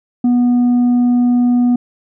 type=tone with tanh clipping; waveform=sine; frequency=244.3 Hz; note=B3; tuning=19 cents flat; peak=-10 dBFS; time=0.24-1.76 s; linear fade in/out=5 ms; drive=3 dB; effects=none